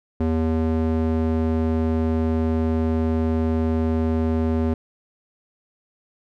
square tone with band-pass filter, 80 Hz, D#2, 49 cents sharp, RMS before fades -21 dBFS, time 0.2-4.74 s, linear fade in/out 5 ms, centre 280 Hz, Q 0.93, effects none

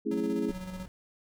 sine chord, A major seventh, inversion none, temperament equal with one note detuned, 220 / 272.3 / 329.6 / 415.3 Hz, A3 / C#4 / E4 / G#4, 0 / -31 / 0 / 0 cents, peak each -33 dBFS, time 0.05-0.52 s, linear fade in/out 20 ms
square tone with tremolo, 185 Hz, F#3, in tune, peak -37 dBFS, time 0.11-0.86 s, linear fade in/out 5 ms, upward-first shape square, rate 16 Hz, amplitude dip 45%
brown noise, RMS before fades -46 dBFS, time 0.49-0.88 s, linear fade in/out 0 ms
effects none

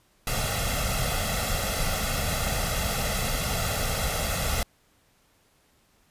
pink noise with comb filter, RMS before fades -27 dBFS, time 0.27-4.63 s, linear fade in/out 2 ms, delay 1.5 ms, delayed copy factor +0.75, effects pink hiss -64 dBFS RMS until 6.1 s + resampled to 32000 Hz

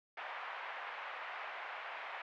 pink band-pass noise, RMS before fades -45 dBFS, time 0.17-2.22 s, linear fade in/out 5 ms, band 710 to 2500 Hz, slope 24 dB/octave, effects none

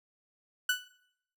30% pulse tone with exponential decay, 1487 Hz, F#6, 8 cents sharp, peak -20 dBFS, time 0.69-0.88 s, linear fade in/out 5 ms, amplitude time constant 41 ms, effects noise-tail reverb RT60 0.7 s tail -18 dB re dry

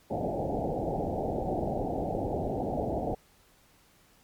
white low-pass noise, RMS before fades -31 dBFS, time 0.1-3.15 s, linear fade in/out 10 ms, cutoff 810 Hz, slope 96 dB/octave, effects pink hiss -62 dBFS RMS until 4.23 s + MP3 96 kbps

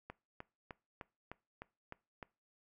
click train, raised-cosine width 0.5 ms, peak -30 dBFS, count 8, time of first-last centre 0.1-2.228 s, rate 3.29 Hz, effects noise-tail reverb RT60 0.3 s tail -22 dB re dry

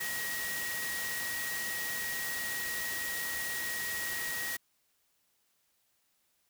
sine tone in noise, 1898 Hz, A#6, 31 cents sharp, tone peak -36 dBFS, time 0-4.57 s, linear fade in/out 10 ms, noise white, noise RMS -38 dBFS, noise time 0-4.57 s, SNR -1 dB, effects white hiss -74 dBFS RMS until 6.49 s

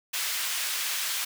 pink high-pass noise, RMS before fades -30 dBFS, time 0.13-1.25 s, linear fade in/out 10 ms, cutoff 1900 Hz, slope 12 dB/octave, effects none

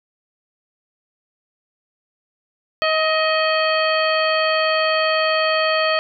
harmonic tone with a mistuned harmonic, 632 Hz, D#5, 27 cents sharp, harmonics 1 / 2 / 3 / 4 / 5 / 7, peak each -19 / -22 / -24 / -25 / -26 / -27 dBFS, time 2.82-5.99 s, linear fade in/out 0 ms, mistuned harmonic 3, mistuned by -20 cents, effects none

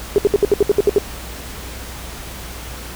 sine tone bursts, 408.2 Hz, G#4, 30 cents flat, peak -8 dBFS, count 10, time 0.16-0.983 s, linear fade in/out 0 ms, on 22 ms, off 67 ms, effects added 60 Hz sine -33 dBFS peak until 2.95 s + pink hiss -33 dBFS RMS until 2.95 s

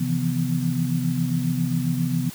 sine tone cluster, 132.2 / 162.6 / 170 / 248.2 Hz, C3 / E3 / F3 / B3, +18 / -23 / -46 / +9 cents, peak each -26 dBFS, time 0-2.3 s, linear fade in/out 10 ms, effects white hiss -41 dBFS RMS until 2.34 s + high-pass 60 Hz 12 dB/octave

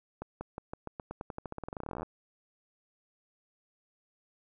accelerating click train, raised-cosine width 1 ms, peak -24 dBFS, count 30, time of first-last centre 0.22-2.031 s, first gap 190 ms, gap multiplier 0.9, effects none

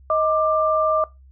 sine tone pair together, 628 / 1185.5 Hz, D#5 / D6, +16 / +16 cents, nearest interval major seventh, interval 1100 cents, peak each -19 dBFS, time 0.1-1.04 s, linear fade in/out 2 ms, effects noise-tail reverb RT60 0.2 s tail -20 dB re dry + added 66 Hz sine -45 dBFS peak until 1.31 s

